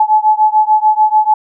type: beating tone pair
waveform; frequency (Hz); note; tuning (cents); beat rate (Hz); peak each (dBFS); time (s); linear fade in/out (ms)
sine; 856 / 862.8; A5 / A5; -48 / -34; 6.8; -10 / -11; 0-1.34; 5
effects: none